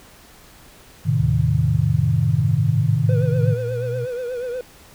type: chord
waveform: sine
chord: A diminished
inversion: none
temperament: equal with one note detuned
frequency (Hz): 110 / 130.06 / 155.56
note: A2 / C3 / Eb3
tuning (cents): 0 / -10 / 0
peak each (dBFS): -20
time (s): 1.05-3.55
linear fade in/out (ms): 20
type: linear sweep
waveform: sine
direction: up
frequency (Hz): 72.2 to 123.5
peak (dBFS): -24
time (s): 1.19-4.06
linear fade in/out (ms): 20
type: tone with vibrato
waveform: triangle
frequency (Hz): 493.9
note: B4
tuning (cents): 0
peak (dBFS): -22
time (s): 3.09-4.61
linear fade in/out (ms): 2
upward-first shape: triangle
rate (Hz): 8.3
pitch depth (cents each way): 85
effects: pink hiss -47 dBFS RMS until 4.94 s